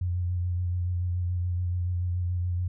sine tone with vibrato, 88.9 Hz, F2, 31 cents sharp, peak -25 dBFS, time 0.01-2.68 s, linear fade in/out 5 ms, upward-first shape sine, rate 7 Hz, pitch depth 27 cents each way, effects none

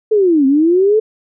sine linear two-way sweep, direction down then up, 444.1 to 261.6 to 444.1 Hz, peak -8 dBFS, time 0.11-1 s, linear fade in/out 10 ms, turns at 0.46 s, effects none

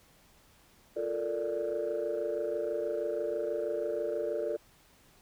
sine chord, Bb major seventh, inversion second, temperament equal, 349.2 / 440 / 466.2 / 587.3 Hz, F4 / A4 / Bb4 / D5, 0 / 0 / 0 / 0 cents, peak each -37 / -34 / -36 / -33 dBFS, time 0.96-4.57 s, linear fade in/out 10 ms, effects tanh soft clip ceiling -24 dBFS + pink hiss -62 dBFS RMS until 5.21 s

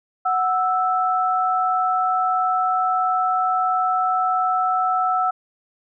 sine tone pair together, 740 / 1318.5 Hz, F#5 / E6, 0 / 0 cents, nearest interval minor seventh, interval 1000 cents, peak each -20 dBFS, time 0.25-5.31 s, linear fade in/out 10 ms, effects none

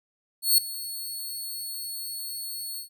10% pulse tone with ADSR envelope, 4387 Hz, C#8, 19 cents flat, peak -8 dBFS, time 0.42-2.89 s, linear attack 160 ms, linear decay 4 ms, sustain -18 dB, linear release 110 ms, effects none

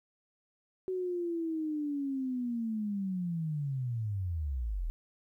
sine linear sweep, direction down, 375.9 to 36.71 Hz, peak -31 dBFS, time 0.88-4.9 s, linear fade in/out 0 ms, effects 12-bit

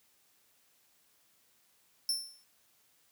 sawtooth tone with exponential decay, 5370 Hz, E8, 31 cents sharp, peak -24 dBFS, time 2.09-2.44 s, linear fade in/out 1 ms, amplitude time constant 76 ms, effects white hiss -69 dBFS RMS until 3.11 s + high-pass 60 Hz 12 dB/octave

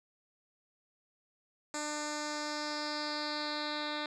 10% pulse tone with low-pass filter sweep, 299.1 Hz, D4, 32 cents sharp, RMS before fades -37 dBFS, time 1.74-4.06 s, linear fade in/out 2 ms, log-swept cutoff 7300 to 3600 Hz, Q 4.1, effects none

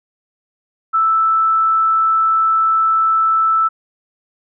sine tone, 1318.5 Hz, E6, in tune, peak -11 dBFS, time 0.93-3.69 s, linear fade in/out 20 ms, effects none

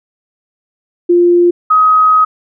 sine tone pair in turn, 349.3 / 1262.9 Hz, F4 / D#6, 0 / +25 cents, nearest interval octave + minor seventh, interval 2225 cents, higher second, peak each -5 dBFS, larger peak neither, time 1.09-1.51 / 1.7-2.25 s, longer second, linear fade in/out 10 ms, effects none

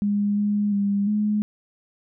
sine tone with pitch steps, 204.4 / 206.4 / 201 / 210.2 Hz, G#3 / G#3 / G3 / G#3, -27 / -10 / +44 / +21 cents, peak -19 dBFS, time 0.02-1.42 s, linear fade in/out 0 ms, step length 350 ms, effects none

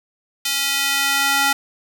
square tone with high-pass filter sweep, 277.6 Hz, C#4, 3 cents sharp, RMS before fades -19 dBFS, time 0.45-1.53 s, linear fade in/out 5 ms, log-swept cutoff 3100 to 1100 Hz, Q 0.98, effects none

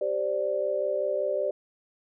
sine chord, G suspended fourth, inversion none, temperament just, 392 / 522.7 / 588 Hz, G4 / C5 / D5, 0 / -2 / +2 cents, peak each -32 / -30 / -27 dBFS, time 0.01-1.51 s, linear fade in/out 5 ms, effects none

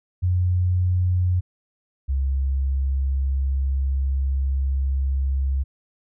sine tone pair in turn, 90.1 / 67.5 Hz, F#2 / C#2, -45 / -45 cents, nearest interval perfect fourth, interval 500 cents, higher first, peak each -17 / -19 dBFS, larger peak first, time 0.22-1.41 / 2.08-5.64 s, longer second, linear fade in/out 20 ms, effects none

